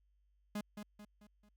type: tone with echo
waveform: 45% pulse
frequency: 208.4 Hz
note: G#3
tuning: 6 cents sharp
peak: -37 dBFS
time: 0.55-0.61 s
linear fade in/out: 5 ms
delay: 220 ms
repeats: 4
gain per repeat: -7 dB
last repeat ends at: 1.49 s
effects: added 50 Hz sine -70 dBFS peak until 1.56 s